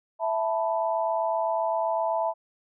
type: chord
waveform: sine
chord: E suspended fourth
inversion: none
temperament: equal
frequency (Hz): 659.3 / 880 / 987.8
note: E5 / A5 / B5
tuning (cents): 0 / 0 / 0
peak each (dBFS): -26 / -28 / -31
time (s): 0.19-2.34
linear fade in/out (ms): 50
effects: none